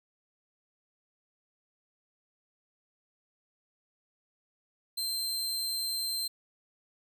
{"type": "tone", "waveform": "sawtooth", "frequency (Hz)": 4130, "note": "C8", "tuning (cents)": -23, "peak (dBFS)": -28, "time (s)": [4.97, 6.28], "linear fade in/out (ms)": 10, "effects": []}